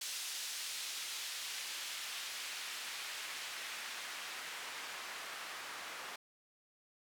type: noise with band-pass filter sweep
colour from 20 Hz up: white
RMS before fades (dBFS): -44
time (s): 0.01-6.16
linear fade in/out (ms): 5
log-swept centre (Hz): 4300 to 1200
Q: 0.79
effects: none